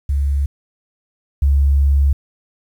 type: tone pair in turn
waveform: sine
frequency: 70.2 / 69.84 Hz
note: C#2 / C#2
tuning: +22 / +14 cents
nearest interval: unison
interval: 8 cents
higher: first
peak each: -14 / -10 dBFS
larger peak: second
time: 0.09-0.46 / 1.42-2.13 s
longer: second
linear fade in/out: 5 ms
effects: 8-bit